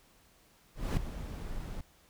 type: noise with ADSR envelope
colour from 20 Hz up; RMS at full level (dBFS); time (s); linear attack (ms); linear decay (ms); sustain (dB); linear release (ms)
brown; -27; 0.75-1.81; 220; 5; -12; 4
effects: pink hiss -64 dBFS RMS until 2.09 s